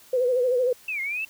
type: tone with vibrato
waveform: sine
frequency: 500 Hz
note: B4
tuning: 21 cents sharp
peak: -19 dBFS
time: 0.13-0.73 s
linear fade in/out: 5 ms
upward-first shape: sine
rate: 13 Hz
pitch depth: 67 cents each way
type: linear two-way sweep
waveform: sine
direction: down then up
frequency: 2706 to 2093 to 2706 Hz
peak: -26 dBFS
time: 0.88-1.25 s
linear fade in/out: 5 ms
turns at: 1.01 s
effects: white hiss -52 dBFS RMS until 1.29 s

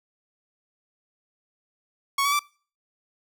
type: tone with pitch steps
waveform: sawtooth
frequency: 1108.7 / 1137.9 / 1167.9 Hz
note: C#6 / C#6 / D6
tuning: 0 / +45 / -10 cents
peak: -17 dBFS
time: 2.18-2.393 s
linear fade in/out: 5 ms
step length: 71 ms
effects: noise-tail reverb RT60 0.4 s tail -23 dB re dry

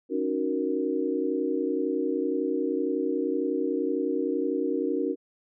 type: chord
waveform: sine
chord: D# minor seventh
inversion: third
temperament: equal with one note detuned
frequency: 277.2 / 308.1 / 370 / 466.2 Hz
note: C#4 / D#4 / F#4 / A#4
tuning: 0 / -17 / 0 / 0 cents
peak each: -30 dBFS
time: 0.09-5.16 s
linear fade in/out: 50 ms
effects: none

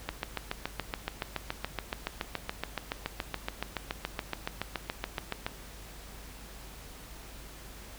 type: click train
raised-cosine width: 0.3 ms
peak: -15 dBFS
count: 39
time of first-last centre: 0.09-5.465 s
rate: 7.07 Hz
effects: added 50 Hz sine -48 dBFS peak until 7.98 s + pink hiss -49 dBFS RMS until 7.98 s

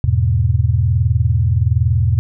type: chord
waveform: sine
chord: E major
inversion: none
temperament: equal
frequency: 82.41 / 103.83 / 123.47 Hz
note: E2 / G#2 / B2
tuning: 0 / 0 / 0 cents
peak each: -16 dBFS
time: 0.04-2.19 s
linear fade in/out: 0 ms
effects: none

